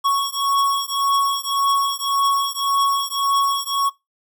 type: beating tone pair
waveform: square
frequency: 1108.7 / 1110.5 Hz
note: C#6 / C#6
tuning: 0 / +3 cents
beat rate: 1.8 Hz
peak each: -21 dBFS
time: 0.04-3.9 s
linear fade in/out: 20 ms
effects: noise-tail reverb RT60 0.2 s tail -21 dB re dry